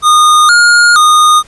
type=tone with pitch steps; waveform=square; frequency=1226 / 1424 / 1229 Hz; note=D#6 / F6 / D#6; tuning=-26 / +33 / -22 cents; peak=-4 dBFS; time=0.02-1.43 s; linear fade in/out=50 ms; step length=470 ms; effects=pink hiss -41 dBFS RMS until 1.47 s + resampled to 24000 Hz